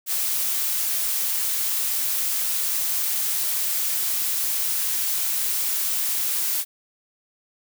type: noise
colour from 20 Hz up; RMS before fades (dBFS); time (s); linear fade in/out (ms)
blue; -24; 0.06-6.65; 50
effects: none